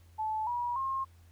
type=tone with pitch steps; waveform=sine; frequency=869 / 964.2 / 1069.9 Hz; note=A5 / B5 / C6; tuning=-22 / -42 / +38 cents; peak=-30 dBFS; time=0.18-1.05 s; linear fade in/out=20 ms; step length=290 ms; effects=added 85 Hz sine -55 dBFS peak until 1.31 s + pink hiss -67 dBFS RMS until 1.31 s